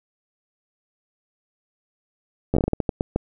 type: slowing click train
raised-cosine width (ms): 2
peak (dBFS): -7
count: 12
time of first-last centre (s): 2.54-3.16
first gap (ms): 11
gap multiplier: 1.3
effects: none